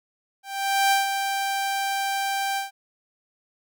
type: tone with ADSR envelope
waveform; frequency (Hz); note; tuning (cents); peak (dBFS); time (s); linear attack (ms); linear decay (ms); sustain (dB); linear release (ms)
sawtooth; 786; G5; +4; -13; 0.43-2.71; 480; 150; -7; 140
effects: none